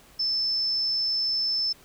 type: tone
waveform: sine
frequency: 5274 Hz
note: E8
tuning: in tune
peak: -23 dBFS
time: 0.19-1.73 s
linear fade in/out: 10 ms
effects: pink hiss -54 dBFS RMS until 1.84 s